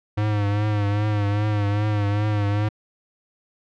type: tone with vibrato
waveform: square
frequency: 103.83 Hz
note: G#2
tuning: in tune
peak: -20 dBFS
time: 0.17-2.69 s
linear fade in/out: 10 ms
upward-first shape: triangle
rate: 2.5 Hz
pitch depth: 55 cents each way
effects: low-pass 3000 Hz 12 dB/octave